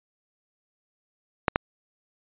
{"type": "clicks", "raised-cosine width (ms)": 0.5, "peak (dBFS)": -4, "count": 2, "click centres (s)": [1.482, 1.559], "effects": ["resampled to 8000 Hz"]}